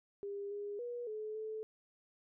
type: tone with pitch steps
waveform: sine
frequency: 402.3 / 409.1 / 482.2 / 429.9 / 435.7 Hz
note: G4 / G#4 / B4 / A4 / A4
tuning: +45 / -26 / -41 / -40 / -17 cents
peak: -39 dBFS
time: 0.23-1.63 s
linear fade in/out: 0 ms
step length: 280 ms
effects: none